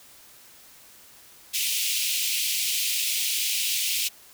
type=high-pass noise; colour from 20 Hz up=pink; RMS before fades=-26 dBFS; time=1.53-4.09 s; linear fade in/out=20 ms; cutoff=2400 Hz; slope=48 dB/octave; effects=white hiss -51 dBFS RMS until 4.33 s